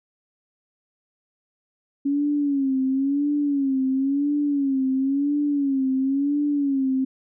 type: tone with vibrato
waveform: sine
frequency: 277.2 Hz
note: C#4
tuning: in tune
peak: -19 dBFS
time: 2.05-7.05 s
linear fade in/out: 10 ms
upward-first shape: sine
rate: 0.97 Hz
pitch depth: 93 cents each way
effects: none